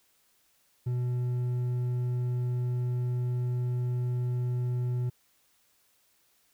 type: tone with hard clipping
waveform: triangle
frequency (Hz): 123.47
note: B2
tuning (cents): 0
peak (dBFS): -28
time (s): 0.86-5.1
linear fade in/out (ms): 10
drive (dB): 7
effects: white hiss -68 dBFS RMS until 6.53 s